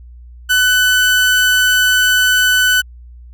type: tone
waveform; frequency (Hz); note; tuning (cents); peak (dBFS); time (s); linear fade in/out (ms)
30% pulse; 1499; F#6; +22; -7; 0.49-2.82; 20
effects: added 60 Hz sine -34 dBFS peak until 3.33 s